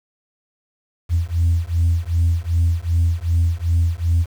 sine beating tone pair, 83.2 / 85.8 Hz, E2 / F2, +17 / -30 cents, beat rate 2.6 Hz, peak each -17 dBFS, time 1.09-4.26 s, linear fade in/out 50 ms, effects tanh soft clip ceiling -10 dBFS + 7-bit

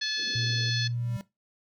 harmonic tone, 863 Hz, A5, 34 cents flat, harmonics 2 / 3 / 4 / 5 / 6 / 7, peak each -32 / -41 / -34 / -31 / -39 / -42 dBFS, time 0.01-0.88 s, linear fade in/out 10 ms
white band-pass noise, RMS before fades -47 dBFS, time 0.17-0.71 s, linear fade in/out 10 ms, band 190 to 470 Hz, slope 48 dB/octave
sine tone with pitch glide, 118.2 to 119.57 Hz, A#2 to A#2, +24 to +44 cents, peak -28 dBFS, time 0.35-1.17 s, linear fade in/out 5 ms, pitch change +20 cents, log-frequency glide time 0.66-0.74 s
square tone with exponential growth, 196 Hz, G3, in tune, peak -36 dBFS, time 0.75-1.21 s, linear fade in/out 0 ms, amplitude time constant 100 ms
effects noise-tail reverb RT60 0.2 s tail -18 dB re dry

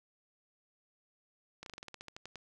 slowing click train, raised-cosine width 0.2 ms, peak -28 dBFS, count 13, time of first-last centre 1.63-2.357 s, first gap 32 ms, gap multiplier 1.11, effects none

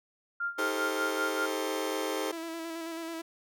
sine tone with tremolo, 1396.9 Hz, F6, in tune, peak -28 dBFS, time 0.4-1.46 s, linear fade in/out 5 ms, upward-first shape sine, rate 5.1 Hz, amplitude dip 85%
sawtooth chord, A half-diminished seventh, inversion second, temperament just, 316.8 / 396 / 440 / 528 Hz, Eb4 / G4 / A4 / C5, +31 / +18 / 0 / +16 cents, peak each -32 dBFS, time 0.58-2.32 s, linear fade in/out 10 ms
sawtooth tone with vibrato, 329.6 Hz, E4, in tune, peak -32 dBFS, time 2.32-3.22 s, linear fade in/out 10 ms, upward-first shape square, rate 9.2 Hz, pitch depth 24 cents each way
effects none

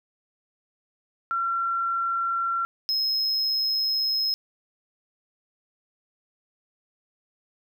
sine / triangle tone pair in turn, 1363 / 5146 Hz, F6 / E8, -43 / -43 cents, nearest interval octave + major seventh, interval 2300 cents, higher second, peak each -23 / -21 dBFS, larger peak second, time 1.31-2.65 / 2.89-4.34 s, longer second, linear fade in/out 0 ms, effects none

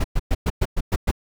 brown noise bursts, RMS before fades -18 dBFS, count 8, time 0-1.114 s, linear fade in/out 10 ms, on 43 ms, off 110 ms, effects none

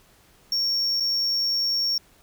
triangle tone with dropouts, 5510 Hz, F8, 24 cents flat, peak -20 dBFS, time 0.52-1.98 s, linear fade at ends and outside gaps 2 ms, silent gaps 1-1.005 s, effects pink hiss -57 dBFS RMS until 2.22 s

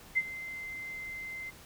sine tone with ADSR envelope, 2075 Hz, C7, 15 cents flat, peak -22 dBFS, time 0.15-1.51 s, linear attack 26 ms, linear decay 42 ms, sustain -16 dB, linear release 21 ms, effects pink hiss -53 dBFS RMS until 1.65 s

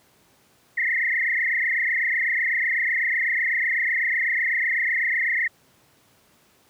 sine tone with frequency modulation, 1978 Hz, B6, 2 cents sharp, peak -20 dBFS, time 0.77-5.48 s, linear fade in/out 10 ms, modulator 28 Hz, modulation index 5.6, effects pink hiss -59 dBFS RMS until 6.69 s + high-pass 100 Hz 12 dB/octave

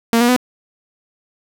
sawtooth tone with pitch steps, 230.8 / 240.2 / 250 Hz, A#3 / B3 / B3, -17 / -48 / +21 cents, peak -7 dBFS, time 0.13-0.364 s, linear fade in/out 0 ms, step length 78 ms, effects none

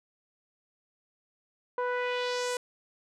sawtooth tone with low-pass filter sweep, 493.9 Hz, B4, in tune, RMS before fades -31 dBFS, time 1.78-2.57 s, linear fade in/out 2 ms, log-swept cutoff 1100 to 9500 Hz, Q 1.9, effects none

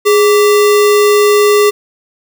sine tone with sample-and-hold, 415.3 Hz, G#4, in tune, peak -5 dBFS, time 0.05-1.71 s, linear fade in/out 20 ms, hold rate 1575 Hz, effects none

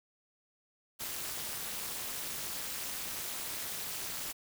white noise with amplitude modulation, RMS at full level -35 dBFS, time 0.99-4.33 s, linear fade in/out 20 ms, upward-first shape sine, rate 272 Hz, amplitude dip 95%, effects none

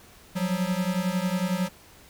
square beating tone pair, 177.7 / 188.7 Hz, F3 / F#3, +30 / +34 cents, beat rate 11 Hz, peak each -28 dBFS, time 0.35-1.69 s, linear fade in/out 20 ms, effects pink hiss -52 dBFS RMS until 2.09 s

